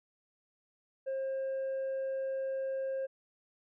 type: tone with tanh clipping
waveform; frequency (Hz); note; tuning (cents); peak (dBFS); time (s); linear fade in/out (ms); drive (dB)
triangle; 534; C5; +35; -33; 1.06-3.07; 20; 7
effects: none